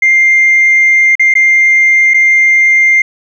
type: tone with dropouts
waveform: sine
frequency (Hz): 2103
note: C7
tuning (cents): +8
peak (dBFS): -3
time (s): 0.02-3.02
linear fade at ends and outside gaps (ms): 5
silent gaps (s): 1.154-1.195 / 1.34-1.352 / 2.137-2.142
effects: tanh soft clip ceiling -1 dBFS